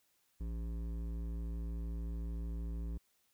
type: tone with hard clipping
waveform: sine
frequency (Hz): 56.6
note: A1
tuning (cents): +50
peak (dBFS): -39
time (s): 0.4-2.98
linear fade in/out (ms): 10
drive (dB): 12
effects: white hiss -75 dBFS RMS until 3.33 s